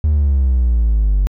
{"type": "exponential sweep", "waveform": "triangle", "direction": "down", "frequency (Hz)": [77.78, 47], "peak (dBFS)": -8, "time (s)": [0.04, 1.27], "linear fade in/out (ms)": 0, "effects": ["tanh soft clip ceiling -5 dBFS"]}